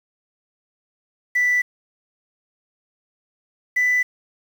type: tone pair in turn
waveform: sine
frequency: 1975.5 / 1989.2 Hz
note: B6 / B6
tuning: 0 / +12 cents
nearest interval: unison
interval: 12 cents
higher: second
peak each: -14 / -14 dBFS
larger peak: neither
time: 1.35-1.62 / 3.76-4.03 s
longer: neither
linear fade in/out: 10 ms
effects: tanh soft clip ceiling -13 dBFS + 7-bit